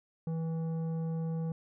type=tone with tanh clipping; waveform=sine; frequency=162.9 Hz; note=E3; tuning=20 cents flat; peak=-33 dBFS; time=0.27-1.52 s; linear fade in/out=2 ms; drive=10 dB; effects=none